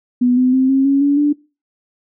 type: tone with pitch steps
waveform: sine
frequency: 246.9 / 254 / 261.3 / 268.8 / 276.5 / 284.4 / 292.6 Hz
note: B3 / B3 / C4 / C4 / C#4 / C#4 / D4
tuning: 0 / +49 / -2 / +47 / -4 / +45 / -6 cents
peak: -10 dBFS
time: 0.21-1.33 s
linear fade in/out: 10 ms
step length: 160 ms
effects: noise-tail reverb RT60 0.3 s tail -22 dB re dry